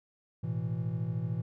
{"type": "chord", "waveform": "triangle", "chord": "A suspended second", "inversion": "none", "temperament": "equal", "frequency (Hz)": [110, 123.47, 164.81], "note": ["A2", "B2", "E3"], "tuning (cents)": [0, 0, 0], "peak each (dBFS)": -33, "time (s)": [0.43, 1.42], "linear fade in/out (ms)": 10, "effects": []}